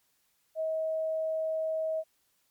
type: tone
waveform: sine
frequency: 637 Hz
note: D#5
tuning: 41 cents sharp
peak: -28 dBFS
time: 0.55-2.04 s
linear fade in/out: 50 ms
effects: white hiss -72 dBFS RMS until 2.5 s + MP3 96 kbps